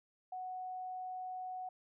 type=tone; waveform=sine; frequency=740 Hz; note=F#5; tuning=in tune; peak=-40 dBFS; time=0.32-1.69 s; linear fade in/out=5 ms; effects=none